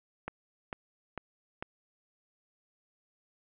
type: click train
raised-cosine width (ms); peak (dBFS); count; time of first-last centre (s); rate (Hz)
0.5; -21; 4; 0.28-1.625; 2.23
effects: resampled to 8000 Hz + 8-bit